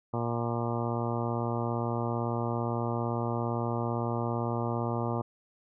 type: harmonic tone with a mistuned harmonic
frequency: 117.7 Hz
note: A#2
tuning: 17 cents sharp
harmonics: 1 / 2 / 3 / 4 / 5 / 6 / 7 / 8 / 9 / 10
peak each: -32 / -35 / -37 / -38 / -39 / -40 / -40 / -41 / -42 / -42 dBFS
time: 0.13-5.22 s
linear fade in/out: 10 ms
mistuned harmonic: 10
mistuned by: +24 cents
effects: none